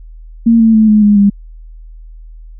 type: tone with pitch steps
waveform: sine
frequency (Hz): 230 / 224 / 218.1 / 212.4 / 206.8 / 201.4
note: A#3 / A3 / A3 / G#3 / G#3 / G3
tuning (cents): -23 / +31 / -15 / +39 / -7 / +47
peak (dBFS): -4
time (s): 0.46-1.3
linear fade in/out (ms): 10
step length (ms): 140
effects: added 40 Hz sine -30 dBFS peak until 2.59 s